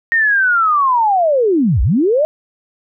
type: linear two-way sweep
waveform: sine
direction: down then up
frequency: 1864.7 to 47.74 to 635 Hz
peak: -10 dBFS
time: 0.12-2.25 s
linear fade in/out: 0 ms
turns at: 1.82 s
effects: none